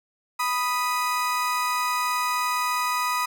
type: tone pair together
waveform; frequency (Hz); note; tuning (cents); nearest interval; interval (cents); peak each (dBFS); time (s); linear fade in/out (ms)
35% pulse; 987.8 / 1244.6; B5 / D#6; 0 / 0; major third; 400; -24; 0.39-3.26; 10
effects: none